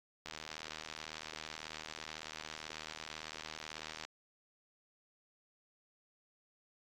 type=click train; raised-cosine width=0.2 ms; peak=-26 dBFS; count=297; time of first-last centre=0.26-4.05 s; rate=78.1 Hz; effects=AAC 48 kbps